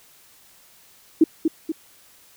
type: tone with echo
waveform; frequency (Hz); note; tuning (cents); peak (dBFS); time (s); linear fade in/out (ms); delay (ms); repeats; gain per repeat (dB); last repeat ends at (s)
sine; 320; D#4; +49; -9; 1.21-1.24; 5; 240; 2; -6; 1.72
effects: white hiss -53 dBFS RMS until 2.36 s